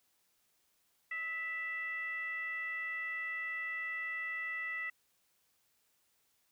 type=tone with frequency modulation; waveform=sine; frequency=1975.5 Hz; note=B6; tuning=in tune; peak=-36 dBFS; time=1.11-4.9 s; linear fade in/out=5 ms; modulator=677 Hz; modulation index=0.5; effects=white hiss -75 dBFS RMS until 6.51 s